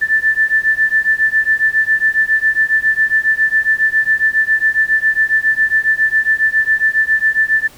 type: beating tone pair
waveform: sine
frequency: 1760 / 1767.3 Hz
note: A6 / A6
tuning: 0 / +7 cents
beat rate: 7.3 Hz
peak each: -14 dBFS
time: 0.01-7.68 s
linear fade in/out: 20 ms
effects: pink hiss -42 dBFS RMS until 7.77 s